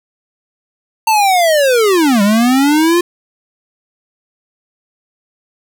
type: linear two-way sweep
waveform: square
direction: down then up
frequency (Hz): 904 to 196 to 355.1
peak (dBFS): -9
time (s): 1.07-3.01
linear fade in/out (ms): 5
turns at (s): 2.22
effects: none